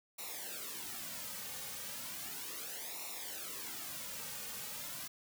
white noise with flanger, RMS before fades -44 dBFS, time 0.18-5.08 s, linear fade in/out 10 ms, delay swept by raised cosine 0.62 to 3.02 ms, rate 0.35 Hz, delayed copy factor -0.8, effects none

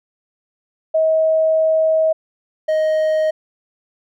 sine / triangle tone pair in turn, 637 / 625.3 Hz, D#5 / D#5, +41 / +8 cents, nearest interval unison, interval 33 cents, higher first, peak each -12 dBFS, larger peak neither, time 0.94-2.13 / 2.68-3.31 s, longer first, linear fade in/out 10 ms, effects none

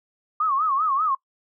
sine tone with vibrato, 1174.7 Hz, D6, in tune, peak -19 dBFS, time 0.4-1.15 s, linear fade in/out 5 ms, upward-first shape sine, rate 5.1 Hz, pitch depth 170 cents each way, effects noise-tail reverb RT60 0.1 s tail -22 dB re dry

